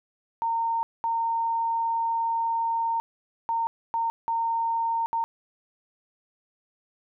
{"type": "tone bursts at uneven times", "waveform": "sine", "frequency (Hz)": 917, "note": "A#5", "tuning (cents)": -29, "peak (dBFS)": -23, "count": 6, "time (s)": [[0.42, 0.83], [1.04, 3], [3.49, 3.67], [3.94, 4.1], [4.28, 5.06], [5.13, 5.24]], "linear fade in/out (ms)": 0, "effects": []}